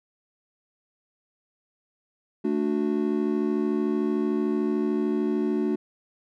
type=chord; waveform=triangle; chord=D major; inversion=second; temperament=just; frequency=220.2 / 293.7 / 367.1 Hz; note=A3 / D4 / F#4; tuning=+2 / 0 / -14 cents; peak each=-25 dBFS; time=2.44-5.76 s; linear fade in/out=10 ms; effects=none